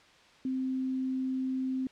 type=tone; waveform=sine; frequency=260.8 Hz; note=C4; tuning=5 cents flat; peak=-29 dBFS; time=0.45-1.87 s; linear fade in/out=2 ms; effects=white hiss -58 dBFS RMS until 1.91 s + low-pass 4000 Hz 12 dB/octave